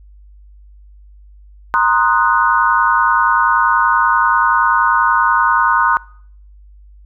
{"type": "chord", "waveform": "sine", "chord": "C half-diminished seventh", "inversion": "third", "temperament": "equal with one note detuned", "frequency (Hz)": [936.1, 1046.5, 1244.5, 1480], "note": ["Bb5", "C6", "Eb6", "Gb6"], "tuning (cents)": [7, 0, 0, 0], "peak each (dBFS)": -16, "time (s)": [1.74, 5.97], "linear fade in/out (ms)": 0, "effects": ["noise-tail reverb RT60 0.6 s tail -23 dB re dry", "added 50 Hz sine -39 dBFS peak until 7.05 s"]}